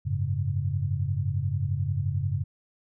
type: chord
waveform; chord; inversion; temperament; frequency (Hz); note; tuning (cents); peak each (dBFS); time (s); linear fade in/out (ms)
sine; F# suspended second; none; equal; 92.5 / 103.83 / 138.59; F#2 / G#2 / C#3; 0 / 0 / 0; -29; 0.05-2.44; 20
effects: none